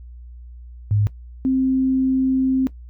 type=tone pair in turn; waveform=sine; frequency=103.83 / 262.4 Hz; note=G#2 / C4; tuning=0 / +5 cents; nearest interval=octave + major third; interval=1605 cents; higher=second; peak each=-15 dBFS; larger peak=neither; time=0.91-1.07 / 1.45-2.67 s; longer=second; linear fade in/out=0 ms; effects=noise-tail reverb RT60 0.1 s tail -17 dB re dry + added 60 Hz sine -36 dBFS peak until 2.89 s